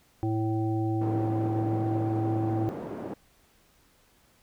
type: harmonic tone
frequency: 110 Hz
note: A2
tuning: in tune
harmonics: 1 / 3 / 5 / 7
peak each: -28 / -28 / -43 / -36 dBFS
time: 0.23-2.69 s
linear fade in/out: 0 ms
type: band-pass noise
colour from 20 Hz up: pink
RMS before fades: -37 dBFS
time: 1.01-3.14 s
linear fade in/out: 5 ms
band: 210 to 590 Hz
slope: 12 dB/octave
effects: pink hiss -63 dBFS RMS until 4.42 s